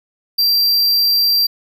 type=tone; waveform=square; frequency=4716 Hz; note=D8; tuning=6 cents sharp; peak=-12 dBFS; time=0.38-1.47 s; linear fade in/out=10 ms; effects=none